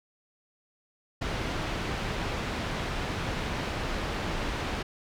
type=low-pass noise; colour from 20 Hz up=pink; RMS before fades=-32 dBFS; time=1.21-4.83 s; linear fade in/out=10 ms; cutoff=3600 Hz; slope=12 dB/octave; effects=none